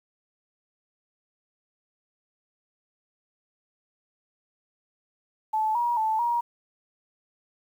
sine tone with pitch steps, 869 / 954 / 876 / 949 Hz, A5 / A#5 / A5 / A#5, -22 / +40 / -8 / +31 cents, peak -22 dBFS, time 5.53-6.41 s, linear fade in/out 10 ms, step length 220 ms, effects 9-bit

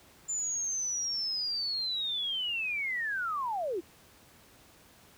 sine linear sweep, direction down, 7140 to 311.1 Hz, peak -30 dBFS, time 0.28-3.81 s, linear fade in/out 20 ms, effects pink hiss -58 dBFS RMS until 5.17 s + high-pass 60 Hz 12 dB/octave

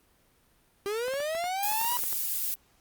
45% pulse linear sweep, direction up, 392 to 987.8 Hz, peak -29 dBFS, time 0.86-1.97 s, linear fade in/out 0 ms
clicks, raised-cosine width 0.5 ms, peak -27 dBFS, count 12, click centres 1.082 / 1.138 / 1.203 / 1.35 / 1.441 / 1.716 / 1.814 / 1.848 / 1.922 / 1.991 / 2.038 / 2.128 s
violet noise, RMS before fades -30 dBFS, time 1.63-2.54 s, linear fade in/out 0 ms
effects pink hiss -65 dBFS RMS until 2.8 s + Opus 32 kbps

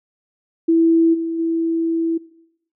sine tone with level steps, 329.6 Hz, E4, in tune, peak -11 / -21 / -17 dBFS, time 0.68-2.18 s, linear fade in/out 10 ms, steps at 1.13 / 1.38 s, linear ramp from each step 20 ms, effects noise-tail reverb RT60 0.8 s tail -20 dB re dry

